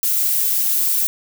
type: noise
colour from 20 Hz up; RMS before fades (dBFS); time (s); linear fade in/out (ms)
violet; -18; 0.03-1.07; 0
effects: none